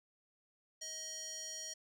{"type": "tone with band-pass filter", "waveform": "square", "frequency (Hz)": 630, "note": "D#5", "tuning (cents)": 21, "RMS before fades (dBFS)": -45, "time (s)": [0.81, 1.74], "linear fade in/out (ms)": 10, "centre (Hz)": 5900, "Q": 4, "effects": []}